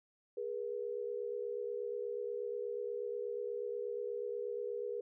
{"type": "tone pair together", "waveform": "sine", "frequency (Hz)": [413.4, 481.7], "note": ["G#4", "B4"], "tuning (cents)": [-8, -43], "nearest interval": "minor third", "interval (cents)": 265, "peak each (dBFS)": [-40, -39], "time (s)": [0.37, 5.01], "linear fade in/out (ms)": 5, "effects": []}